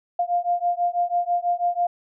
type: beating tone pair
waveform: sine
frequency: 698.5 / 704.6 Hz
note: F5 / F5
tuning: 0 / +15 cents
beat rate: 6.1 Hz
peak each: -23 dBFS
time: 0.19-1.87 s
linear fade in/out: 5 ms
effects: none